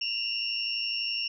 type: tone cluster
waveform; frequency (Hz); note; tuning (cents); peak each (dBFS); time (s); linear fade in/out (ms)
sine; 2721 / 2833 / 5450; F7 / F7 / F8; -46 / +24 / -43; -35 / -33 / -31; 0.01-1.28; 5
effects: none